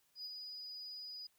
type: tone with ADSR envelope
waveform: sine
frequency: 4941 Hz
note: D#8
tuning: 13 cents flat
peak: -39 dBFS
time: 0.15-1.27 s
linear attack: 100 ms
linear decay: 28 ms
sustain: -5 dB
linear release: 7 ms
effects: tanh soft clip ceiling -41 dBFS + white hiss -75 dBFS RMS until 1.38 s